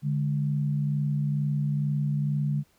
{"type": "tone pair together", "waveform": "sine", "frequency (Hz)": [145.52, 207.7], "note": ["D3", "G#3"], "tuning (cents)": [-16, 0], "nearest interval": "tritone", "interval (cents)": 616, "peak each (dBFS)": [-24, -32], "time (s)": [0.02, 2.64], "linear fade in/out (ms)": 50, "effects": ["pink hiss -65 dBFS RMS until 2.78 s"]}